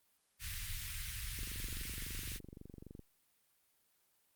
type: band-stop noise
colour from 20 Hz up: pink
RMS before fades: -42 dBFS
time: 0.39-2.4 s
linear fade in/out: 50 ms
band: 110 to 1800 Hz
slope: 24 dB/octave
type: click train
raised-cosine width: 3 ms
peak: -37 dBFS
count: 39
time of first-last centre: 1.39-2.993 s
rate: 23.7 Hz
effects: white hiss -75 dBFS RMS until 4.35 s + Opus 32 kbps